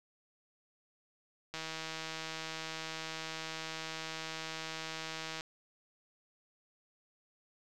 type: click train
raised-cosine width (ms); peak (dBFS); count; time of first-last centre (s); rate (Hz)
0.2; -23; 620; 1.54-5.409; 160
effects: none